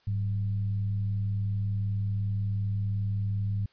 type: tone with frequency modulation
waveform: sine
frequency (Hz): 102.7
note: G#2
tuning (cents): -19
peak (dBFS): -26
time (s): 0.07-3.66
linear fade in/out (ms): 5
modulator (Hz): 80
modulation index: 0.37
effects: white hiss -65 dBFS RMS until 3.72 s + resampled to 11025 Hz